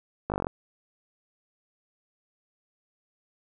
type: slowing click train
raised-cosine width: 1 ms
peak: -14 dBFS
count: 9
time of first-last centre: 0.3-0.469 s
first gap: 19 ms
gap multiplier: 1.03
effects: none